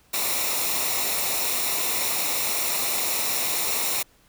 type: noise with comb filter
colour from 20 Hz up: white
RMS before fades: -25 dBFS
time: 0.13-4.03 s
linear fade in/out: 10 ms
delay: 0.63 ms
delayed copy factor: -0.6
effects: pink hiss -59 dBFS RMS until 4.28 s